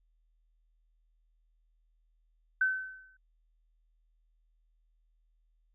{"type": "tone with exponential decay", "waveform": "sine", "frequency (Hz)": 1527, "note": "G6", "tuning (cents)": -46, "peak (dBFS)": -22, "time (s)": [2.61, 3.17], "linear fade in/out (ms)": 5, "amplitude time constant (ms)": 120, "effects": ["added 40 Hz sine -67 dBFS peak until 5.74 s"]}